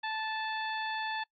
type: harmonic tone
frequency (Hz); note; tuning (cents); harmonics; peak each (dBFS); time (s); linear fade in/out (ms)
876; A5; -8; 1 / 2 / 3 / 4 / 5; -35 / -37 / -43 / -43 / -48; 0.03-1.24; 10
effects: noise-tail reverb RT60 0.1 s tail -24 dB re dry + AAC 64 kbps

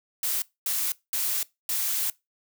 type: noise bursts at uneven times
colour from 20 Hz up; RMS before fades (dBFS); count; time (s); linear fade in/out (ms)
blue; -27; 4; 0.23-0.42 / 0.66-0.92 / 1.13-1.43 / 1.69-2.1; 2
effects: noise-tail reverb RT60 0.2 s tail -21 dB re dry

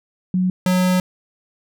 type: tone pair in turn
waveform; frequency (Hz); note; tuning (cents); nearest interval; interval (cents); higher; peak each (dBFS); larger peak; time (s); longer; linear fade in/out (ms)
sine / square; 183.8 / 183.02; F#3 / F#3; -11 / -19; unison; 8; first; -15; neither; 0.34-0.5 / 0.66-1; second; 2
effects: none

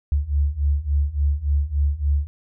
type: beating tone pair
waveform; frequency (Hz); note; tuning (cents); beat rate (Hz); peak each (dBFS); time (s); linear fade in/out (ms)
sine; 70.1 / 73.6; C#2 / D2; +20 / +4; 3.5; -22 / -20; 0.12-2.27; 0
effects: none

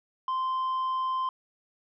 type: tone with tanh clipping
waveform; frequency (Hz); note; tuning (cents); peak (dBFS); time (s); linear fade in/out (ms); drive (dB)
sine; 1040; C6; -11; -27; 0.28-1.29; 2; 3
effects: none

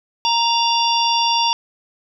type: harmonic tone with a mistuned harmonic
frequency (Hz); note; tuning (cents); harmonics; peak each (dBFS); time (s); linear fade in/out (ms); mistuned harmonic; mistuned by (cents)
932.3; A#5; 0; 1 / 3 / 4 / 5 / 6; -17 / -22 / -23 / -24 / -25; 0.25-1.53; 0; 4; -120
effects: none

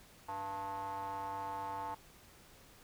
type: tone with band-pass filter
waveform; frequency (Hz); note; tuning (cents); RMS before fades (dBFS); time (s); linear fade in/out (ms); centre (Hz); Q
square; 98; G2; 0; -41; 0.28-1.95; 10; 930; 7.9
effects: pink hiss -60 dBFS RMS until 2.83 s

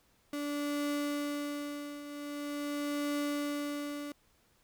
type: tone with tremolo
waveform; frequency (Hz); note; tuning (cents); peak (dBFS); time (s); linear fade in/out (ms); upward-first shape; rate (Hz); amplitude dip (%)
35% pulse; 290.2; D4; -21; -29; 0.33-4.12; 2; triangle; 0.44; 75
effects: pink hiss -69 dBFS RMS until 4.63 s

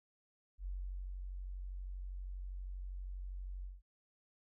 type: tone with ADSR envelope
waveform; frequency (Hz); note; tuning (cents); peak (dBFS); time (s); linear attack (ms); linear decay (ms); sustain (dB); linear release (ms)
sine; 46.25; F#1; 0; -38; 0.58-3.82; 77; 480; -3; 180
effects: none

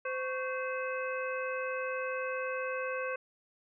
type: harmonic tone with a mistuned harmonic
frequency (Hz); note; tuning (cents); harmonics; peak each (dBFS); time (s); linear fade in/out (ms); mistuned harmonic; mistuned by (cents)
516; C5; -24; 1 / 2 / 3 / 4 / 5; -35 / -40 / -39 / -47 / -42; 0.05-3.16; 5; 2; +130
effects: none

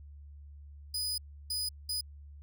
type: tone bursts at uneven times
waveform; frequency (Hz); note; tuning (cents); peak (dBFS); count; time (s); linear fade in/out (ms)
sawtooth; 4978; D#8; 0; -29; 3; 0.94-1.18 / 1.5-1.69 / 1.89-2.01; 5
effects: added 72 Hz sine -47 dBFS peak until 2.42 s

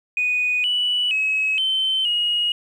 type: tone with pitch steps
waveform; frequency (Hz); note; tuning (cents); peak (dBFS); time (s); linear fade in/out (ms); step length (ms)
sine; 2480 / 2956 / 2564 / 3083 / 2884; D#7 / F#7 / E7 / G7 / F#7; -6 / -2 / -49 / -29 / -45; -17; 0.17-2.52; 2; 470
effects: tanh soft clip ceiling -13 dBFS + 9-bit

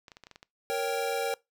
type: clicks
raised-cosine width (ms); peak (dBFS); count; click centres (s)
0.2; -30; 8; 0.082 / 0.118 / 0.169 / 0.237 / 0.269 / 0.313 / 0.359 / 0.429
type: chord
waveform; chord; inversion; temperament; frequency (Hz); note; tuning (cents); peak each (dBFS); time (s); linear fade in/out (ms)
square; G diminished; first; equal; 466.2 / 554.4 / 784; Bb4 / Db5 / G5; 0 / 0 / 0; -32 / -34 / -34; 0.7-1.34; 0
effects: noise-tail reverb RT60 0.2 s tail -23 dB re dry

